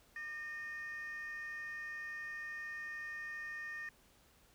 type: tone with frequency modulation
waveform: sine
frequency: 1833 Hz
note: A#6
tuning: 30 cents flat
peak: -40 dBFS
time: 0.16-3.89 s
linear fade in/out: 2 ms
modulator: 639 Hz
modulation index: 0.38
effects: tanh soft clip ceiling -39 dBFS + pink hiss -67 dBFS RMS until 4.54 s